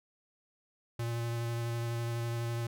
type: tone with vibrato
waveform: square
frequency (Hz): 117.2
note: A#2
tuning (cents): +10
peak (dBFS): -33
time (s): 0.99-2.67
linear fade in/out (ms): 5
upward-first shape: square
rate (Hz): 12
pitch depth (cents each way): 10
effects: none